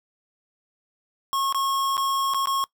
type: tone with dropouts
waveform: square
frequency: 1089 Hz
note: C#6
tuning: 31 cents flat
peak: -23 dBFS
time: 1.33-2.64 s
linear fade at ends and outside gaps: 0 ms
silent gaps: 1.525-1.546 / 1.969-1.978 / 2.337-2.345 / 2.457-2.472 s
effects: noise-tail reverb RT60 0.1 s tail -21 dB re dry